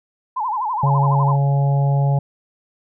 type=tone with vibrato; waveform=sine; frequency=932.3 Hz; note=A#5; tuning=in tune; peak=-19 dBFS; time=0.36-1.36 s; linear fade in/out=10 ms; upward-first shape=sine; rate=12 Hz; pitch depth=200 cents each way
type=harmonic tone; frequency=140 Hz; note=C#3; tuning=18 cents sharp; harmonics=1 / 3 / 4 / 5 / 6; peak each=-14 / -34 / -29 / -30 / -29 dBFS; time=0.83-2.19 s; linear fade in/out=5 ms
effects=none